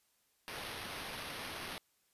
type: noise with sample-and-hold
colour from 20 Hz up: violet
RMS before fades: -44 dBFS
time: 0.48-1.78 s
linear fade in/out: 0 ms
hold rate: 7350 Hz
effects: white hiss -75 dBFS RMS until 2.13 s + resampled to 32000 Hz